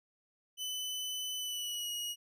sawtooth tone with pitch glide, 3010 to 2894 Hz, F#7 to F#7, +29 to -39 cents, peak -33 dBFS, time 0.57-2.16 s, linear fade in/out 50 ms, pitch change -68 cents, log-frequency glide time 1.38-1.91 s, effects none

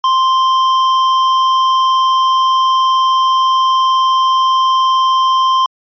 sine tone with hard clipping, 1046.5 Hz, C6, in tune, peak -11 dBFS, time 0.04-5.66 s, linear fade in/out 2 ms, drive 10 dB, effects resampled to 11025 Hz

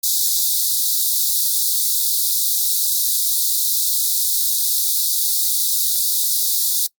white high-pass noise, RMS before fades -18 dBFS, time 0.03-6.87 s, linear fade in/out 10 ms, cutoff 3600 Hz, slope 96 dB/octave, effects noise-tail reverb RT60 0.1 s tail -23 dB re dry + Opus 48 kbps

